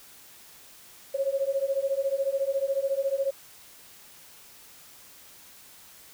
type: beating tone pair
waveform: sine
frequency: 539 / 553 Hz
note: C#5 / C#5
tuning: -49 / -4 cents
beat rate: 14 Hz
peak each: -28 / -27 dBFS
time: 1.14-3.31 s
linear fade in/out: 10 ms
effects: white hiss -51 dBFS RMS until 6.13 s